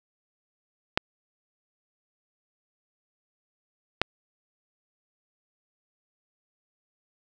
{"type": "clicks", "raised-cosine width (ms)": 0.3, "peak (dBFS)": -4, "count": 2, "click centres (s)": [0.975, 4.016], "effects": []}